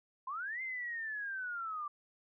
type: linear two-way sweep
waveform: sine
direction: up then down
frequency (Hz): 1000 to 2104 to 1164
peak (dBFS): -37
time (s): 0.27-1.88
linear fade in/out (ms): 5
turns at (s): 0.62
effects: none